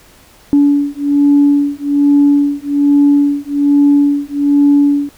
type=beating tone pair; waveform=sine; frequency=285.6 / 286.8 Hz; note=D4 / D4; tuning=-48 / -41 cents; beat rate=1.2 Hz; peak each=-10 dBFS; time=0.53-5.09 s; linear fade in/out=0 ms; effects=tanh soft clip ceiling -1 dBFS + pink hiss -44 dBFS RMS until 5.17 s